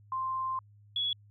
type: tone pair in turn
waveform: sine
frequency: 1047 / 3371 Hz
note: C6 / G#7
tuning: +1 / +25 cents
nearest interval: octave + minor sixth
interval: 2024 cents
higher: second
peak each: -30 / -28 dBFS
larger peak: second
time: 0.12-0.59 / 0.96-1.13 s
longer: first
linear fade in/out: 2 ms
effects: added 103 Hz sine -55 dBFS peak until 1.3 s